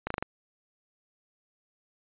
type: slowing click train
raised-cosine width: 0.5 ms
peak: -15 dBFS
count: 5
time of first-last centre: 0.07-0.225 s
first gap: 34 ms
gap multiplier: 1.09
effects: resampled to 8000 Hz